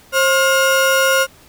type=tone pair together; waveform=35% pulse; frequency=533.5 / 1421 Hz; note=C5 / F6; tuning=+34 / +30 cents; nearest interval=octave + perfect fourth; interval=1696 cents; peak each=-13 dBFS; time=0.12-1.27 s; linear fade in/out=50 ms; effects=pink hiss -47 dBFS RMS until 1.48 s

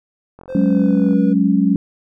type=click train; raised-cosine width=1 ms; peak=-25 dBFS; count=34; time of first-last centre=0.39-1.132 s; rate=44.5 Hz
type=tone with pitch glide; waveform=triangle; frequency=520 to 485.2 Hz; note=C5 to B4; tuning=-11 to -31 cents; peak=-23 dBFS; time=0.48-1.34 s; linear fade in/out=20 ms; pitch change=-120 cents; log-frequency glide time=0.62-1.15 s
type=chord; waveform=sine; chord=F# suspended second; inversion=none; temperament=just; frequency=185 / 208.1 / 277.5 Hz; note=F#3 / G#3 / C#4; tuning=0 / +4 / +2 cents; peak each=-16 / -16 / -16 dBFS; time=0.55-1.76 s; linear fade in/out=2 ms
effects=none

